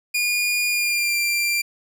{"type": "tone with pitch glide", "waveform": "sawtooth", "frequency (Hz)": [2433, 2371], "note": ["D#7", "D7"], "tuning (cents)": [-39, 16], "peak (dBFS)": -16, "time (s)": [0.14, 1.62], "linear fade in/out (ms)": 10, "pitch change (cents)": -45, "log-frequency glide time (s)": [0.68, 1.17], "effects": []}